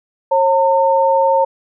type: tone pair together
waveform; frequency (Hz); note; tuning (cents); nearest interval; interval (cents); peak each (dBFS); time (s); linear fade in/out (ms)
sine; 541.1 / 908; C#5 / A#5; -42 / -46; major sixth; 896; -13; 0.31-1.45; 10
effects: none